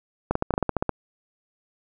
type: clicks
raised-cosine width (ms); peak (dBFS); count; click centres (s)
1; -8; 11; 0.31 / 0.354 / 0.424 / 0.507 / 0.539 / 0.579 / 0.627 / 0.693 / 0.767 / 0.825 / 0.893
effects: none